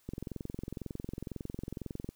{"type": "click train", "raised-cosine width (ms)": 3, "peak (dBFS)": -25, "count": 45, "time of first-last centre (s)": [0.09, 2.09], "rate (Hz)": 22, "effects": ["white hiss -68 dBFS RMS until 2.15 s"]}